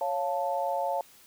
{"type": "chord", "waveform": "sine", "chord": "Db augmented", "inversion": "none", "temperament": "equal", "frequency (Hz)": [554.4, 698.5, 880], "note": ["Db5", "F5", "A5"], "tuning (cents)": [0, 0, 0], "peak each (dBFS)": -31, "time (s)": [0.01, 1.01], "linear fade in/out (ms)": 2, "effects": ["white hiss -56 dBFS RMS until 1.26 s"]}